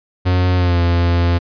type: tone with pitch glide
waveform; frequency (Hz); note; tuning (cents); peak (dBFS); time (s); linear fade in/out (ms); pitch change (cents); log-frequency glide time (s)
45% pulse; 90.6 to 86.26; F#2 to F2; -36 to -21; -12; 0.25-1.39; 20; -85; 0.56-0.78
effects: resampled to 11025 Hz